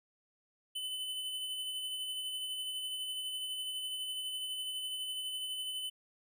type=tone with tremolo; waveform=square; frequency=3022 Hz; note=F#7; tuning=36 cents sharp; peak=-36 dBFS; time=0.75-5.9 s; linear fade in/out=10 ms; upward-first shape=sine; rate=12 Hz; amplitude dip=30%; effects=none